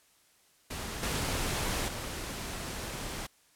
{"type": "noise with level steps", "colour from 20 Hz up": "pink", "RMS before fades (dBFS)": [-38, -32, -38], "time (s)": [0.7, 3.27], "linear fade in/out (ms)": 10, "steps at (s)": [1.03, 1.88], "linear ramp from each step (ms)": 2, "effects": ["white hiss -65 dBFS RMS until 3.55 s", "low-pass 12000 Hz 12 dB/octave"]}